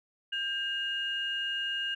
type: tone pair together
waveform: sine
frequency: 1596 / 2844 Hz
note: G6 / F7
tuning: +31 / +31 cents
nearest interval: minor seventh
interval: 1000 cents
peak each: -34 / -31 dBFS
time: 0.32-1.95 s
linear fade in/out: 10 ms
effects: tanh soft clip ceiling -22 dBFS